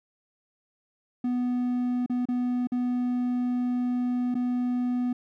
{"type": "tone with dropouts", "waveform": "triangle", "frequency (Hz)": 247, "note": "B3", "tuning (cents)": 0, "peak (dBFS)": -22, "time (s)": [1.24, 5.13], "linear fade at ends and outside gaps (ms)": 5, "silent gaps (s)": [[2.062, 2.097], [2.255, 2.286], [2.672, 2.719], [4.344, 4.351]], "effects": []}